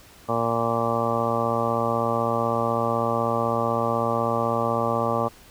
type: harmonic tone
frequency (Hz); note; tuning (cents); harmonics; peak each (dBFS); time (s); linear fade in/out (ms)
116; A#2; -8; 1 / 2 / 3 / 4 / 5 / 6 / 7 / 8 / 9 / 10; -31 / -30 / -34 / -29 / -27 / -32 / -30 / -35 / -32 / -28; 0.28-5.29; 20
effects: pink hiss -50 dBFS RMS until 5.5 s